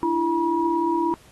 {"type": "tone cluster", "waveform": "sine", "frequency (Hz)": [299.3, 336, 963], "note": ["D4", "E4", "B5"], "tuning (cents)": [33, 33, -44], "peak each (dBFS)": [-29, -22, -23], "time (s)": [0.03, 1.14], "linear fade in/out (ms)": 0, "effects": ["pink hiss -53 dBFS RMS until 1.31 s", "AAC 32 kbps"]}